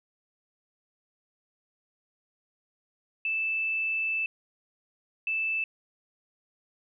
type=tone bursts at uneven times; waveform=sine; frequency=2637 Hz; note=E7; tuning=in tune; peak=-26 dBFS; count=2; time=3.25-4.26 / 5.27-5.64 s; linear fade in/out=2 ms; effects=none